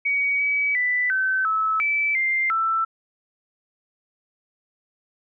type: tone with pitch steps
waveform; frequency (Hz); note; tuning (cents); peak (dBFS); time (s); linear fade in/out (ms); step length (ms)
sine; 2257 / 2280 / 1985 / 1534 / 1301 / 2313 / 2097 / 1330; C#7 / C#7 / B6 / G6 / E6 / D7 / C7 / E6; +31 / +48 / +8 / -38 / -23 / -27 / +3 / +15; -19; 0.05-2.85; 10; 350
effects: none